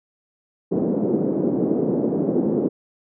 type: band-pass noise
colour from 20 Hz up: white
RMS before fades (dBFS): -21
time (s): 0.71-2.69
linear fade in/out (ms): 20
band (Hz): 180 to 410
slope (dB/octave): 24
effects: none